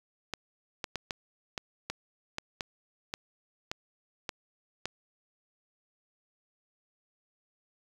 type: clicks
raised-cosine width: 0.2 ms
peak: -16 dBFS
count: 12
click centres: 0.337 / 0.842 / 0.957 / 1.108 / 1.578 / 1.9 / 2.384 / 2.608 / 3.139 / 3.715 / 4.292 / 4.856 s
effects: 7-bit